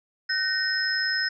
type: tone cluster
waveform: sine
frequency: 1522 / 1853 / 5150 Hz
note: F#6 / A#6 / E8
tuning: +48 / -11 / -41 cents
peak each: -27 / -28 / -27 dBFS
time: 0.29-1.29 s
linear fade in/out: 10 ms
effects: none